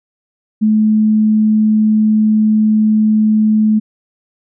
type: tone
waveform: sine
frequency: 215.5 Hz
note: A3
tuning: 36 cents flat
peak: -8 dBFS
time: 0.61-3.8 s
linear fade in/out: 20 ms
effects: none